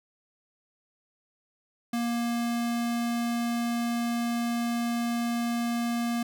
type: tone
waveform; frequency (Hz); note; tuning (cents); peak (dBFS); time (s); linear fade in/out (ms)
square; 235.9; A#3; +21; -27; 1.93-6.23; 5
effects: none